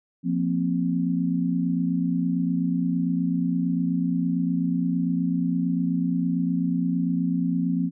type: chord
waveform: sine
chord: F suspended fourth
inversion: none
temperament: equal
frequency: 174.61 / 233.1 / 261.6 Hz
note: F3 / Bb3 / C4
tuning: 0 / 0 / 0 cents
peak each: -24 / -29 / -25 dBFS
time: 0.23-7.91 s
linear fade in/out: 50 ms
effects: none